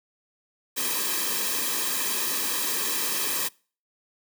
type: noise with comb filter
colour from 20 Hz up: white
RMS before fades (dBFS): -27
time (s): 0.76-3.49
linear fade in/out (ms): 20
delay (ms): 1.4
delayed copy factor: -0.75
effects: noise-tail reverb RT60 0.4 s tail -25 dB re dry + high-pass 200 Hz 12 dB/octave